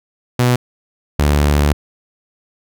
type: tone pair in turn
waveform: sawtooth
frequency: 123.47 / 73.08 Hz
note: B2 / D2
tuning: 0 / -8 cents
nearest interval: major sixth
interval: 908 cents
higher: first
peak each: -7 dBFS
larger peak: neither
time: 0.39-0.56 / 1.19-1.73 s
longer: second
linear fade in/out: 5 ms
effects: none